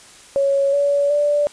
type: tone with pitch steps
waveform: sine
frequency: 554.4 / 569.3 / 584.7 Hz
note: C#5 / C#5 / D5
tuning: 0 / +46 / -8 cents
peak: -14 dBFS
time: 0.36-1.47 s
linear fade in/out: 0 ms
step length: 370 ms
effects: white hiss -44 dBFS RMS until 1.52 s + resampled to 22050 Hz